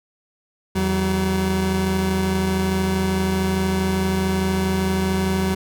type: tone pair together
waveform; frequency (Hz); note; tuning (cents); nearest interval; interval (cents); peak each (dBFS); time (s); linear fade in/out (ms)
30% pulse; 82.41 / 189.55; E2 / F#3; 0 / +42; octave + major second; 1442; -22 / -17; 0.75-5.55; 10
effects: none